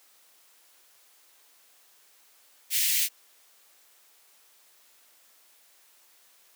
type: high-pass noise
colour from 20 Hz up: white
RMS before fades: -25 dBFS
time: 2.7-3.09 s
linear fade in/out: 50 ms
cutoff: 1900 Hz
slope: 48 dB/octave
effects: white hiss -60 dBFS RMS until 6.55 s + high-pass 400 Hz 12 dB/octave